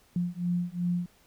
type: beating tone pair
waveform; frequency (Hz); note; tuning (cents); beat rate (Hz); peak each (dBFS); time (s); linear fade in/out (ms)
sine; 174.61 / 177.31; F3 / F3; 0 / +27; 2.7; -30; 0.16-1.06; 2
effects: pink hiss -62 dBFS RMS until 1.26 s